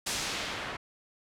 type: noise with low-pass filter sweep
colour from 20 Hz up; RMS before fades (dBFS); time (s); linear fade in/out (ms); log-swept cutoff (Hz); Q
white; -35; 0.06-0.77; 10; 8200 to 1800; 0.82
effects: none